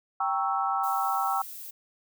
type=chord; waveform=sine; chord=G diminished seventh; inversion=none; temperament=equal; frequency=784 / 932.3 / 1108.7 / 1318.5 Hz; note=G5 / Bb5 / Db6 / Fb6; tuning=0 / 0 / 0 / 0 cents; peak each=-28 / -34 / -32 / -29 dBFS; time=0.2-1.42 s; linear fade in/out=5 ms
type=noise; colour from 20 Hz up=violet; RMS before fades=-41 dBFS; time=0.83-1.71 s; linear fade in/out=10 ms
effects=none